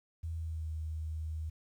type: tone with pitch glide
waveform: sine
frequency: 81.9 to 78.88 Hz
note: E2 to D#2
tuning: -11 to +24 cents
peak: -35 dBFS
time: 0.23-1.5 s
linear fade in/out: 10 ms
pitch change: -65 cents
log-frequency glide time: 0.33-0.69 s
effects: 11-bit